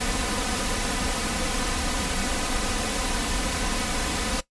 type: noise with comb filter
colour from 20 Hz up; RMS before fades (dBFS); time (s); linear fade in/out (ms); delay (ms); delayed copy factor
pink; -26; 0-4.41; 10; 4; +0.7
effects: noise-tail reverb RT60 0.1 s tail -17 dB re dry + resampled to 24000 Hz